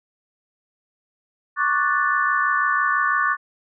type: chord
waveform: sine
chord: D major seventh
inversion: third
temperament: equal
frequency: 1108.7 / 1174.7 / 1480 / 1760 Hz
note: C#6 / D6 / F#6 / A6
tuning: 0 / 0 / 0 / 0 cents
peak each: -23 dBFS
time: 1.56-3.37 s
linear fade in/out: 50 ms
effects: none